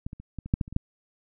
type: clicks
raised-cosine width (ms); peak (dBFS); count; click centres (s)
5; -20 / -26 / -30 / -22 / -25 / -9 / -13 / -29 / -26 / -11; 10; 0.065 / 0.131 / 0.2 / 0.387 / 0.46 / 0.539 / 0.612 / 0.679 / 0.726 / 0.764
effects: none